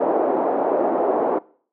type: band-pass noise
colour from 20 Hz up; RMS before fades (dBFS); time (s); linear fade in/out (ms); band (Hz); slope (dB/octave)
white; -20; 0-1.39; 10; 300 to 740; 24
effects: noise-tail reverb RT60 0.5 s tail -22 dB re dry